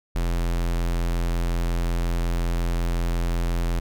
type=tone; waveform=square; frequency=42.76 Hz; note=F1; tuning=36 cents flat; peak=-22 dBFS; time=0.15-3.8 s; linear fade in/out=10 ms; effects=none